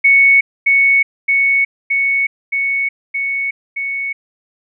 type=tone with echo; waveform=sine; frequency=2217 Hz; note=C#7; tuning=in tune; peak=-6 dBFS; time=0.04-0.41 s; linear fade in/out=10 ms; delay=620 ms; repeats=6; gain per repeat=-2 dB; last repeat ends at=4.13 s; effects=none